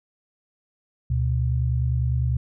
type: tone pair together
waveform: sine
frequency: 73.26 / 123.2 Hz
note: D2 / B2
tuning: -4 / -4 cents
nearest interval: major sixth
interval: 900 cents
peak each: -23 / -22 dBFS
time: 1.1-2.37 s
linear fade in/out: 5 ms
effects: none